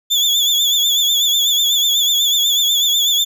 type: tone with vibrato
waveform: 35% pulse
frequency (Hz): 3454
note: A7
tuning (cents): -33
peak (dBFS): -11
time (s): 0.1-3.25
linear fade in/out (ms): 20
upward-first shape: sine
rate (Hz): 8.1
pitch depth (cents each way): 69
effects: none